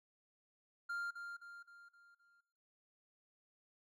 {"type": "tone with echo", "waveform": "triangle", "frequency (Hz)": 1396.9, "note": "F6", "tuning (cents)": 0, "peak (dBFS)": -37, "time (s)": [0.89, 1.11], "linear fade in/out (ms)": 10, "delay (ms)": 260, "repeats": 5, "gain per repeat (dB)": -6, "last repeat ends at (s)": 2.41, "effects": ["noise-tail reverb RT60 1.0 s tail -22 dB re dry"]}